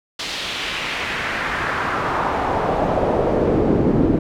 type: noise with band-pass filter sweep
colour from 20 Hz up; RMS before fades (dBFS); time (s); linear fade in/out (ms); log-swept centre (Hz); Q
brown; -20; 0.19-4.19; 5; 4100 to 280; 1.7
effects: none